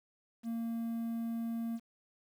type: tone with quantisation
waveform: triangle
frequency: 230 Hz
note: A#3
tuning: 23 cents flat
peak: -32 dBFS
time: 0.43-1.8 s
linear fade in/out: 50 ms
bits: 10
effects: none